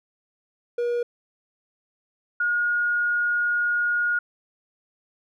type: tone pair in turn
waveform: triangle / sine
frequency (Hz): 479 / 1435.4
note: A#4 / F6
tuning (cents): +47 / +47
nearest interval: octave + perfect fifth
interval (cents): 1900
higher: second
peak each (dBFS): -20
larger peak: neither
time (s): 0.78-1.03 / 2.4-4.19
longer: second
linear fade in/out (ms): 5
effects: none